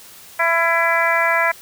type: harmonic tone with a mistuned harmonic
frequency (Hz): 333.7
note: E4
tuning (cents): +21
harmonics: 2 / 3 / 4 / 5 / 6 / 7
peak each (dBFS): -21 / -21 / -23 / -21 / -20 / -24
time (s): 0.39-1.52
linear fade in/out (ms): 10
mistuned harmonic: 4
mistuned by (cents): +18
effects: white hiss -42 dBFS RMS until 1.61 s